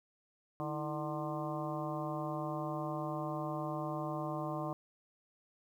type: harmonic tone with a mistuned harmonic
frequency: 150 Hz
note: D3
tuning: 37 cents sharp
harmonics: 1 / 2 / 3 / 4 / 5 / 6 / 7 / 8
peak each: -41 / -41 / -49 / -42 / -44 / -50 / -43 / -50 dBFS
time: 0.6-4.73 s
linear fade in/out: 0 ms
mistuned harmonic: 2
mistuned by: +120 cents
effects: 11-bit